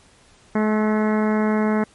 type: harmonic tone with a mistuned harmonic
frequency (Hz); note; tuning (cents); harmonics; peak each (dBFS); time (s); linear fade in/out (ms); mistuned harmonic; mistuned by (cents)
214.4; A3; -45; 1 / 2 / 3 / 4 / 5 / 6 / 7 / 8 / 9 / 10; -18 / -24 / -28 / -30 / -32 / -34 / -35 / -36 / -37 / -38; 0.55-1.84; 5; 6; +30
effects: pink hiss -53 dBFS RMS until 1.94 s + MP3 48 kbps